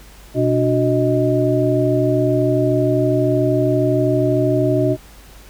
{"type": "tone cluster", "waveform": "sine", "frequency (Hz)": [124, 295.1, 367.8, 626], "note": ["B2", "D4", "F#4", "D#5"], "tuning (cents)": [7, 8, -10, 10], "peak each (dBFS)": -19, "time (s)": [0.34, 4.97], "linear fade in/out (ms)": 50, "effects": ["added 50 Hz sine -42 dBFS peak until 5.49 s", "pink hiss -45 dBFS RMS until 5.49 s"]}